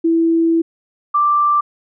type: tone pair in turn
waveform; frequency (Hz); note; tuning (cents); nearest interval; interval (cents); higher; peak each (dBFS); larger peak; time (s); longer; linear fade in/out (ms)
sine; 330.2 / 1176.7; E4 / D6; +3 / +3; octave + minor seventh; 2200; second; -11 / -11; neither; 0.04-0.62 / 1.14-1.61; first; 10
effects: none